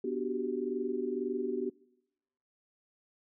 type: chord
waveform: sine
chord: G major seventh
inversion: first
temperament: equal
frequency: 246.9 / 293.7 / 370 / 392 Hz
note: B3 / D4 / F#4 / G4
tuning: 0 / 0 / 0 / 0 cents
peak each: -37 / -40 / -35 / -35 dBFS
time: 0.04-1.7 s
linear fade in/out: 5 ms
effects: noise-tail reverb RT60 0.9 s tail -24 dB re dry